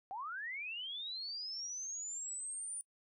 sine linear sweep, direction up, 731 to 9397 Hz, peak -40 dBFS, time 0.11-2.81 s, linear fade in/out 0 ms, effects noise-tail reverb RT60 0.1 s tail -23 dB re dry

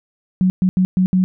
sine tone bursts at uneven times, 185 Hz, F#3, in tune, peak -11 dBFS, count 5, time 0.41-0.5 / 0.62-0.69 / 0.77-0.85 / 0.97-1.06 / 1.13-1.24 s, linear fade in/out 0 ms, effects none

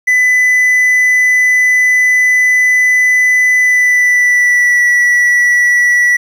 triangle tone with pitch glide, 2000 to 1948.7 Hz, B6 to B6, +21 to -24 cents, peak -5 dBFS, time 0.07-6.17 s, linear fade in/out 10 ms, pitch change -45 cents, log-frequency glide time 3.6-4.87 s, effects 7-bit

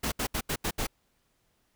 pink noise bursts at uneven times, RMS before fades -30 dBFS, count 6, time 0.03-0.12 / 0.19-0.27 / 0.34-0.41 / 0.49-0.56 / 0.64-0.71 / 0.78-0.87 s, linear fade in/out 10 ms, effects pink hiss -72 dBFS RMS until 1.75 s

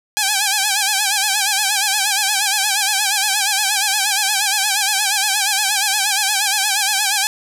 5% pulse tone with vibrato, 811 Hz, G#5, 41 cents flat, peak -3 dBFS, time 0.17-7.27 s, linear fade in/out 0 ms, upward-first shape sine, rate 8.5 Hz, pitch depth 100 cents each way, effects none

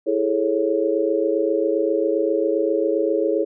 sine chord, A major seventh, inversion second, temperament just, 330 / 412.5 / 440 / 550 Hz, E4 / G#4 / A4 / C#5, +2 / -12 / 0 / -14 cents, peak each -23 dBFS, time 0.06-3.45 s, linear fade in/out 20 ms, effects none

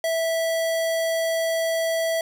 square tone, 656 Hz, E5, 9 cents flat, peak -22 dBFS, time 0.04-2.21 s, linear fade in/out 2 ms, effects 9-bit

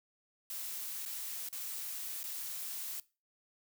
blue noise with dropouts, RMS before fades -41 dBFS, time 0.5-3 s, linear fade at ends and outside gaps 2 ms, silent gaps 1.053-1.059 / 1.488-1.527 / 2.232-2.239 s, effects noise-tail reverb RT60 0.3 s tail -20 dB re dry

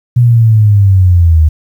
sine linear sweep, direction down, 123.3 to 76 Hz, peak -3 dBFS, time 0.16-1.49 s, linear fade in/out 10 ms, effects 7-bit

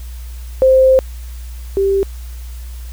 sine tone pair in turn, 523.3 / 392 Hz, C5 / G4, 0 / 0 cents, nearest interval perfect fourth, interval 500 cents, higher first, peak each -6 / -11 dBFS, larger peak first, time 0.62-0.99 / 1.77-2.03 s, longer first, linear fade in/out 0 ms, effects added 60 Hz sine -26 dBFS peak until 2.92 s + white hiss -43 dBFS RMS until 2.92 s

